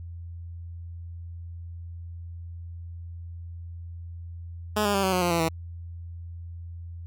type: tone with pitch steps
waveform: 10% pulse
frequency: 211.5 / 203.7 / 196.2 / 188.97 / 182.01 / 175.3 / 168.84 / 162.62 Hz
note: G#3 / G#3 / G3 / F#3 / F#3 / F3 / E3 / E3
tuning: +32 / -33 / +2 / +37 / -28 / +7 / +42 / -23 cents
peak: -14 dBFS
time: 4.76-5.488 s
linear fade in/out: 10 ms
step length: 91 ms
effects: added 85 Hz sine -36 dBFS peak until 7.06 s